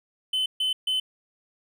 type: tone bursts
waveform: triangle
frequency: 3042 Hz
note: F#7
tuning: 47 cents sharp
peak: -21 dBFS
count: 3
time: 0.33-1 s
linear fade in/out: 5 ms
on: 130 ms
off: 140 ms
effects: none